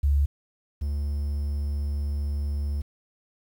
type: tone pair in turn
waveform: sine / triangle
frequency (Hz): 71.1 / 72.22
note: C#2 / D2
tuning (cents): +45 / -28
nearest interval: unison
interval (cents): 27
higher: second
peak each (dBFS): -18 / -23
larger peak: first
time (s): 0.03-0.26 / 0.81-2.82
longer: second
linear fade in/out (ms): 10
effects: 9-bit